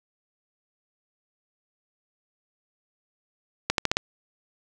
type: accelerating click train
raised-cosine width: 0.2 ms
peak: -4 dBFS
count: 5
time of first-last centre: 3.7-3.969 s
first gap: 82 ms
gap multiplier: 0.87
effects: none